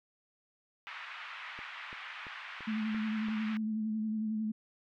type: band-pass noise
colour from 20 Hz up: white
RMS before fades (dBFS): -45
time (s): 0.87-3.57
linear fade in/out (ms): 0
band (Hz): 1000 to 2600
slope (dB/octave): 24
type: click train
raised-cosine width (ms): 2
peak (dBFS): -37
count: 6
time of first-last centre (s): 1.59-3.285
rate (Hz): 2.95
type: tone with vibrato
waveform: sine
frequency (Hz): 217.2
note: A3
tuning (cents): -22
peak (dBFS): -31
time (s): 2.67-4.52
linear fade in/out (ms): 10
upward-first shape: sine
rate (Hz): 11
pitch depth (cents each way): 31
effects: none